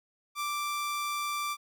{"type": "tone", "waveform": "sawtooth", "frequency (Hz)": 1174.7, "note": "D6", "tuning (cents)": 0, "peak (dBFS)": -27, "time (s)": [0.35, 1.57], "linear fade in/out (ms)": 50, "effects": []}